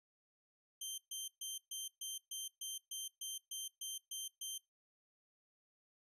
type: tone bursts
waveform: 15% pulse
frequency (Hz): 3136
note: G7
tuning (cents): 0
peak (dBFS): -35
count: 13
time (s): 0.81-4.58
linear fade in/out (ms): 5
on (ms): 170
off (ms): 130
effects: noise-tail reverb RT60 0.2 s tail -21 dB re dry + resampled to 32000 Hz